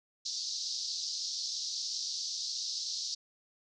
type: band-pass noise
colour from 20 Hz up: pink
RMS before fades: -37 dBFS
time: 0.25-3.15 s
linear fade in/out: 10 ms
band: 4200 to 5900 Hz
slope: 48 dB/octave
effects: none